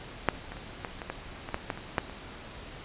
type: clicks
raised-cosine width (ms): 0.5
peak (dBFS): -6 / -24 / -28 / -18 / -21 / -17 / -22 / -14 / -15 / -26 / -9 / -29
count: 12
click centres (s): 0.287 / 0.52 / 0.569 / 0.848 / 1.018 / 1.1 / 1.489 / 1.544 / 1.702 / 1.775 / 1.982 / 2.097
effects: pink hiss -44 dBFS RMS until 2.84 s + resampled to 8000 Hz